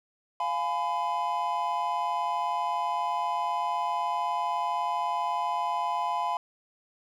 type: chord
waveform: triangle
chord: F diminished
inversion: none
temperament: just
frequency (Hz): 698.5 / 838.1 / 1005.8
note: F5 / Ab5 / Cb6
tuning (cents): 0 / +16 / +31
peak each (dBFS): -31 / -30 / -27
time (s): 0.4-6.37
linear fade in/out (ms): 2
effects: none